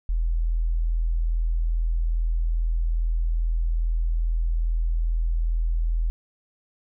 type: tone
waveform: sine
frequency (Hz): 41.2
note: E1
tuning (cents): 0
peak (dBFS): -20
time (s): 0.09-6.1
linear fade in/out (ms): 0
effects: none